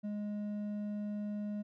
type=tone with hard clipping; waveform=sine; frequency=207.7 Hz; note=G#3; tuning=in tune; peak=-37 dBFS; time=0.03-1.63 s; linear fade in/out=20 ms; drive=5 dB; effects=none